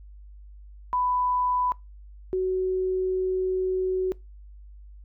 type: tone pair in turn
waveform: sine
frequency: 995 / 372.7 Hz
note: B5 / F#4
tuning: +13 / +13 cents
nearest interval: octave + perfect fourth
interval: 1700 cents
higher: first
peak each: -22 dBFS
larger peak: neither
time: 0.93-1.72 / 2.33-4.12 s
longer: second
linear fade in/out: 0 ms
effects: noise-tail reverb RT60 0.2 s tail -22 dB re dry + added 50 Hz sine -43 dBFS peak until 5.04 s